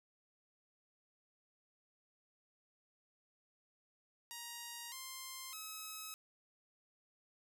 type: tone with pitch steps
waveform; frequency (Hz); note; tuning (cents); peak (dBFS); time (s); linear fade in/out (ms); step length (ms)
5% pulse; 943 / 1050 / 1283; A#5 / C6 / E6; +20 / +6 / -47; -34; 4.31-6.14; 0; 610
effects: none